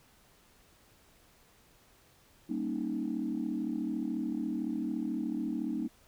sine chord, Eb dominant seventh, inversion first, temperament equal, 196 / 233.1 / 277.2 / 311.1 Hz, G3 / Bb3 / Db4 / Eb4, 0 / 0 / 0 / 0 cents, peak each -39 / -35 / -37 / -35 dBFS, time 2.49-5.88 s, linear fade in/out 10 ms, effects tanh soft clip ceiling -23 dBFS + pink hiss -63 dBFS RMS until 6.07 s

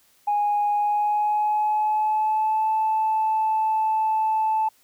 sine tone with pitch glide, 827 to 874.2 Hz, G#5 to A5, -8 to -11 cents, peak -18 dBFS, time 0.27-4.69 s, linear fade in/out 10 ms, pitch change +97 cents, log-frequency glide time 0.73-2.7 s, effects tanh soft clip ceiling -15 dBFS + white hiss -60 dBFS RMS until 4.83 s

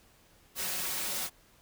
white noise with comb filter, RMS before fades -34 dBFS, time 0.55-1.3 s, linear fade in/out 50 ms, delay 5.4 ms, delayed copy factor +0.75, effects pink hiss -62 dBFS RMS until 1.61 s

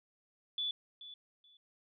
sine tone with echo, 3459 Hz, A7, 30 cents flat, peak -33 dBFS, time 0.58-0.71 s, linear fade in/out 2 ms, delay 430 ms, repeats 2, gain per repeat -14 dB, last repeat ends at 1.57 s, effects none

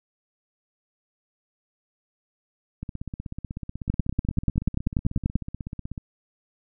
two click trains, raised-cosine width 5 ms, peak -20 / -9 dBFS, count 52 / 16, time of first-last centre 2.83-5.978 / 3.9-5.356 s, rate 16.2 / 10.3 Hz, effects none

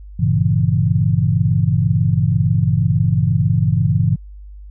sine chord, G diminished seventh, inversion none, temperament equal with one note detuned, 98.51 / 116.54 / 138.59 / 164.81 Hz, G2 / Bb2 / Db3 / Fb3, +9 / 0 / 0 / 0 cents, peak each -18 dBFS, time 0.19-4.16 s, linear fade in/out 10 ms, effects added 50 Hz sine -33 dBFS peak until 4.7 s

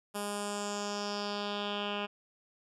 10% pulse tone with low-pass filter sweep, 204.8 Hz, G#3, 24 cents flat, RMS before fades -36 dBFS, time 0.14-2.07 s, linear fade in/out 20 ms, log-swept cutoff 11000 to 2600 Hz, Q 3.3, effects none

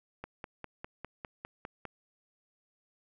click train, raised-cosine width 0.5 ms, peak -25 dBFS, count 9, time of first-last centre 0.24-1.853 s, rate 4.96 Hz, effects none

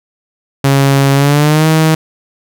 sawtooth tone with pitch glide, 137.9 to 158.41 Hz, C#3 to D#3, -9 to +31 cents, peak -3 dBFS, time 0.64-1.95 s, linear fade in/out 5 ms, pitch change +240 cents, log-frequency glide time 1.14-1.67 s, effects none

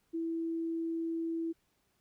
sine tone, 329.6 Hz, E4, in tune, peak -32 dBFS, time 0.13-1.53 s, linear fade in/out 20 ms, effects pink hiss -75 dBFS RMS until 2 s

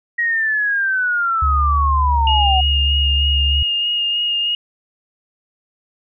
sine linear sweep, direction down, 1900 to 734 Hz, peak -15 dBFS, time 0.18-2.61 s, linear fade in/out 10 ms
sine tone with pitch glide, 72 to 70.64 Hz, D2 to C#2, -34 to +33 cents, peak -15 dBFS, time 1.42-3.63 s, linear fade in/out 5 ms, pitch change -33 cents, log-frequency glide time 1.94-2.36 s
sine tone with vibrato, 2848 Hz, F7, 33 cents sharp, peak -16 dBFS, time 2.27-4.55 s, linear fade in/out 2 ms, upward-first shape sine, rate 3.2 Hz, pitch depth 16 cents each way
effects none

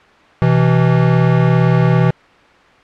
square tone pair together, 126.78 / 164.4 Hz, B2 / E3, +46 / -4 cents, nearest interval major third, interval 450 cents, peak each -13 dBFS, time 0.42-2.11 s, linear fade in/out 0 ms, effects white hiss -45 dBFS RMS until 2.83 s + low-pass 2000 Hz 12 dB/octave

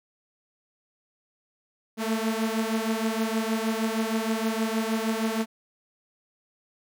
sawtooth beating tone pair, 220 / 226.4 Hz, A3 / A3, 0 / +50 cents, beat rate 6.4 Hz, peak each -23 / -25 dBFS, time 1.97-5.46 s, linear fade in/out 50 ms, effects none

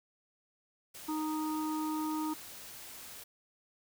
white noise, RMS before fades -48 dBFS, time 0.94-3.24 s, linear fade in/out 10 ms
harmonic tone, 310 Hz, D#4, 6 cents flat, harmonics 1 / 3 / 4, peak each -33 / -39 / -44 dBFS, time 1.08-2.34 s, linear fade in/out 10 ms
effects none

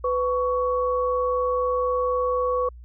sine tone pair together, 500.2 / 1119 Hz, B4 / C#6, +22 / +16 cents, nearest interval octave + major second, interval 1394 cents, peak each -22 / -25 dBFS, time 0.04-2.69 s, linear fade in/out 5 ms, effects added 60 Hz sine -40 dBFS peak until 2.84 s

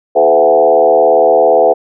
sine tone with frequency modulation, 587.3 Hz, D5, in tune, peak -5 dBFS, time 0.15-1.74 s, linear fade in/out 20 ms, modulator 77.5 Hz, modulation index 2.3, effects none

